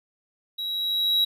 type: tone with level ramp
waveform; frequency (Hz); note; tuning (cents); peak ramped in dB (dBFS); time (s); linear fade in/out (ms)
triangle; 3869; B7; -36; -27 to -16; 0.58-1.25; 10
effects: none